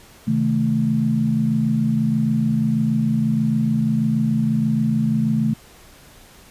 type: chord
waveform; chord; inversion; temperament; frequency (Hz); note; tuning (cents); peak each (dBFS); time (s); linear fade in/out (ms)
sine; A diminished; first; just; 132 / 158.4 / 220; C3 / Eb3 / A3; +16 / +31 / 0; -23 / -23 / -18; 0.27-5.54; 10
effects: pink hiss -47 dBFS RMS until 6.5 s + resampled to 32000 Hz